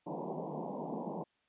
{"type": "band-pass noise", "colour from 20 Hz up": "pink", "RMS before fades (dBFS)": -40, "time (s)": [0.06, 1.24], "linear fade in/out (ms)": 10, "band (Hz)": [150, 1000], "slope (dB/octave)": 96, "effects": ["white hiss -75 dBFS RMS until 1.48 s", "resampled to 8000 Hz"]}